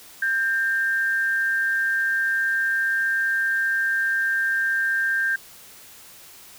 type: tone pair together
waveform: sine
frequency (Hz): 1584.9 / 1800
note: G6 / A6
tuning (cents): +19 / +39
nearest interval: major second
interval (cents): 220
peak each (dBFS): -20 / -29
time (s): 0.22-5.36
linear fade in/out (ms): 5
effects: white hiss -46 dBFS RMS until 6.58 s